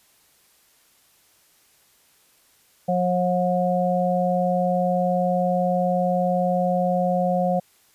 harmonic tone, 180 Hz, F#3, 47 cents flat, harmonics 1 / 3 / 4, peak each -23 / -23 / -23 dBFS, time 2.88-7.6 s, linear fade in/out 10 ms, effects white hiss -59 dBFS RMS until 7.94 s + resampled to 32000 Hz

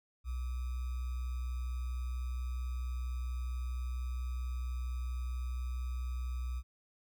sine tone with sample-and-hold, 62.2 Hz, B1, 13 cents sharp, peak -34 dBFS, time 0.24-6.63 s, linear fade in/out 50 ms, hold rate 1225 Hz, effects none

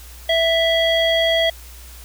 square tone with low-pass filter, 659.3 Hz, E5, in tune, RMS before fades -17 dBFS, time 0.29-1.5 s, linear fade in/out 5 ms, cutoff 3000 Hz, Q 7.6, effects added 60 Hz sine -38 dBFS peak until 2.04 s + white hiss -43 dBFS RMS until 2.04 s

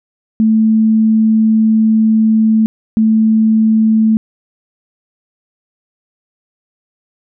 sine tone bursts at uneven times, 220 Hz, A3, in tune, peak -7 dBFS, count 2, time 0.4-2.66 / 2.97-4.17 s, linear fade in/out 0 ms, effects none

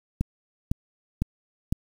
click train, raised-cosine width 5 ms, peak -11 dBFS, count 4, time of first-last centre 0.21-1.725 s, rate 1.98 Hz, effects 7-bit

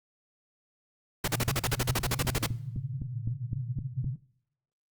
pink noise bursts, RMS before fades -28 dBFS, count 16, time 1.24-2.464 s, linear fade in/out 5 ms, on 39 ms, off 40 ms
white band-pass noise, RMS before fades -35 dBFS, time 1.28-4.16 s, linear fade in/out 5 ms, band 110 to 140 Hz, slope 96 dB/octave
click train, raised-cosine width 5 ms, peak -22 dBFS, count 11, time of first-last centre 1.48-4.044 s, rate 3.9 Hz
effects noise-tail reverb RT60 0.8 s tail -24 dB re dry + Opus 48 kbps

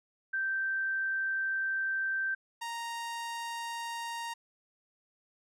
sine / sawtooth tone pair in turn, 1562 / 931.5 Hz, G6 / A#5, -7 / -2 cents, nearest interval major sixth, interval 895 cents, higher first, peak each -29 / -32 dBFS, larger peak first, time 0.33-2.35 / 2.61-4.34 s, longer first, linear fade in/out 10 ms, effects low-pass 11000 Hz 12 dB/octave

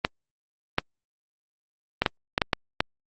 clicks, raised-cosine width 0.3 ms, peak -4 dBFS, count 8, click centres 0.049 / 0.784 / 2.02 / 2.062 / 2.379 / 2.418 / 2.532 / 2.805 s, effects Opus 32 kbps

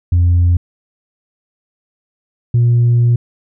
sine tone pair in turn, 87.31 / 119.47 Hz, F2 / A#2, 0 / +43 cents, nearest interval perfect fourth, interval 543 cents, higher second, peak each -6 dBFS, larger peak neither, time 0.12-0.57 / 2.54-3.16 s, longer second, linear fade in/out 5 ms, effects tanh soft clip ceiling -6 dBFS

